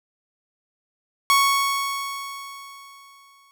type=tone with exponential decay; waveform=sawtooth; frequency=1108.7 Hz; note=C#6; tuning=in tune; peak=-10 dBFS; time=1.3-3.51 s; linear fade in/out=0 ms; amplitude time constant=480 ms; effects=none